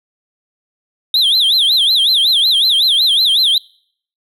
triangle tone with vibrato, 3600 Hz, A7, 39 cents sharp, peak -8 dBFS, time 1.14-3.58 s, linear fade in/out 2 ms, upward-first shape sine, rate 5.4 Hz, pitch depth 240 cents each way, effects noise-tail reverb RT60 0.6 s tail -26 dB re dry

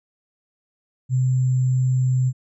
sine tone with sample-and-hold, 128.7 Hz, C3, 28 cents flat, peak -16 dBFS, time 1.09-2.33 s, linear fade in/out 50 ms, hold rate 7350 Hz, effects resampled to 24000 Hz

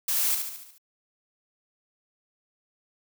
blue noise with echo, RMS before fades -26 dBFS, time 0.08-0.35 s, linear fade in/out 5 ms, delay 72 ms, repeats 6, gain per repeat -5 dB, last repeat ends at 0.782 s, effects none

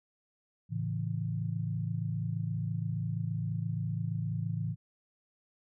sine chord, A major, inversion none, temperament equal, 110 / 138.59 / 164.81 Hz, A2 / C#3 / E3, 0 / 0 / 0 cents, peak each -34 / -37 / -35 dBFS, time 0.69-4.76 s, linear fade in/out 50 ms, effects none

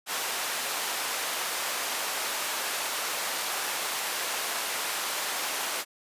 pink high-pass noise, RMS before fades -31 dBFS, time 0.06-5.85 s, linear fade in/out 50 ms, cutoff 710 Hz, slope 12 dB/octave, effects resampled to 32000 Hz

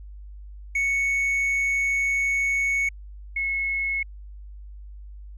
triangle / sine tone pair in turn, 2217 / 2185 Hz, C#7 / C#7, 0 / -26 cents, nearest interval unison, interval 26 cents, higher first, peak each -19 / -23 dBFS, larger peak first, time 0.75-2.89 / 3.36-4.03 s, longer first, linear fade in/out 5 ms, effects added 50 Hz sine -38 dBFS peak until 5.37 s + resampled to 24000 Hz

